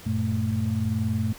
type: tone cluster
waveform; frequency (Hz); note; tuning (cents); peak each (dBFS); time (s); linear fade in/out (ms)
sine; 94.6 / 115.5 / 220; F#2 / A#2 / A3; +39 / -16 / 0; -27; 0.06-1.33; 5
effects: pink hiss -45 dBFS RMS until 1.38 s